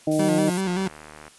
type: harmonic tone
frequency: 154.7 Hz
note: D#3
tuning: 10 cents flat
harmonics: 1 / 2 / 3 / 4 / 5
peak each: -28 / -21 / -33 / -24 / -36 dBFS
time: 0.07-0.5 s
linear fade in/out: 5 ms
type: noise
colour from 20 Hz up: violet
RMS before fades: -30 dBFS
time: 0.11-0.61 s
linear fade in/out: 5 ms
type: tone with vibrato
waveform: 30% pulse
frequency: 185 Hz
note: F#3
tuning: in tune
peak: -20 dBFS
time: 0.19-0.88 s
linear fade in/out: 5 ms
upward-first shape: square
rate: 5.2 Hz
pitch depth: 62 cents each way
type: click train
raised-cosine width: 0.5 ms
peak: -26 dBFS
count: 49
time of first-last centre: 0.65-1.28 s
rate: 76.2 Hz
effects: white hiss -51 dBFS RMS until 1.38 s + resampled to 24000 Hz